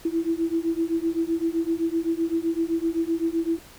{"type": "beating tone pair", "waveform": "sine", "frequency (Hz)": [327, 334.8], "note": ["E4", "E4"], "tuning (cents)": [-14, 27], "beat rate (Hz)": 7.8, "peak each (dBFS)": -25, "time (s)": [0.05, 3.59], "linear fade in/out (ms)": 5, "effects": ["pink hiss -48 dBFS RMS until 3.78 s"]}